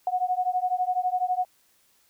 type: beating tone pair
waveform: sine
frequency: 726 / 738 Hz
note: F#5 / F#5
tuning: -33 / -5 cents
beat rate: 12 Hz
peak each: -26 / -26 dBFS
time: 0.07-1.45 s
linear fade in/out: 2 ms
effects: white hiss -64 dBFS RMS until 2.09 s